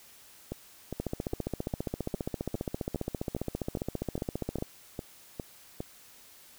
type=two click trains; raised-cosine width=2 ms; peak=-21 / -18 dBFS; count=14 / 55; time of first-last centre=0.52-5.805 / 1-4.624 s; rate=2.46 / 14.9 Hz; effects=white hiss -55 dBFS RMS until 6.58 s